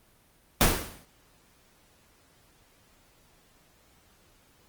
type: noise with exponential decay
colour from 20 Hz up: pink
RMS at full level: -17 dBFS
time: 0.61-1.05 s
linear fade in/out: 0 ms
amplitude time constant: 95 ms
effects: pink hiss -62 dBFS RMS until 4.68 s + Opus 24 kbps